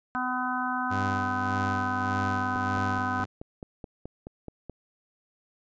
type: harmonic tone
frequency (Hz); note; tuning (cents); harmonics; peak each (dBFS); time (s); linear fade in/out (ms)
252.3; B3; +37; 1 / 3 / 4 / 5 / 6; -33 / -33 / -33 / -33 / -33; 0.15-3.24; 0
type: tone with tremolo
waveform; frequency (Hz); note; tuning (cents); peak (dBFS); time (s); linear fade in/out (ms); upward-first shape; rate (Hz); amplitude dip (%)
sawtooth; 98; G2; 0; -25; 0.9-3.26; 20; sine; 1.7; 50
type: click train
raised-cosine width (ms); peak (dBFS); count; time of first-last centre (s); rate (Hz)
2; -25; 11; 2.56-4.697; 4.68
effects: resampled to 16000 Hz